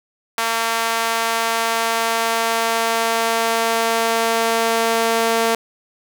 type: tone with high-pass filter sweep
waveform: sawtooth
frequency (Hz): 227.9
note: A#3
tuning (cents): -39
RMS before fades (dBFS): -19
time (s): 0.38-5.55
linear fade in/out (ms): 0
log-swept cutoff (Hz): 960 to 500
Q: 1.1
effects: none